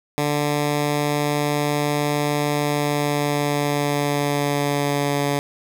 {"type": "tone with pitch glide", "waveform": "10% pulse", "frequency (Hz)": [146.83, 142.98], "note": ["D3", "D3"], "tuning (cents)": [0, -46], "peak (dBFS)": -11, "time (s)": [0.18, 5.39], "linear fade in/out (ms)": 0, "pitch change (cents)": -46, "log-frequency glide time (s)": [2.54, 5.24], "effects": []}